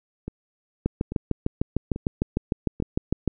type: two click trains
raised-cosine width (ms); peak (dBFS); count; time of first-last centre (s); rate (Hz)
3; -9 / -18; 17 / 4; 0.86-3.277 / 0.28-2.801; 6.62 / 1.19
effects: none